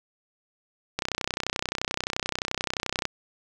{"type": "click train", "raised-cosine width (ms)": 0.2, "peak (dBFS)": -9, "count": 66, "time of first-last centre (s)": [0.99, 3.053], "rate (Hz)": 31.5, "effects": []}